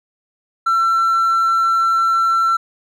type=tone; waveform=triangle; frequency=1347 Hz; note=E6; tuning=37 cents sharp; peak=-10 dBFS; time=0.66-2.57 s; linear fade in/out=10 ms; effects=tanh soft clip ceiling -7 dBFS